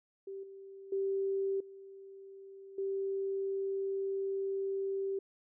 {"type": "tone with level steps", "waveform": "sine", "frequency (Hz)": 390, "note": "G4", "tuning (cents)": -9, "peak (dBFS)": [-40, -47, -30, -48, -32], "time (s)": [0.27, 5.19], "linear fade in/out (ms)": 5, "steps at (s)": [0.43, 0.92, 1.6, 2.78], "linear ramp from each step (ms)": 5, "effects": []}